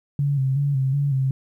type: tone with vibrato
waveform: sine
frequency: 137.6 Hz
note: C#3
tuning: 12 cents flat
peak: -18 dBFS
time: 0.19-1.31 s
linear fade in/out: 2 ms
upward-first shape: square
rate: 2.7 Hz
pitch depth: 57 cents each way
effects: 10-bit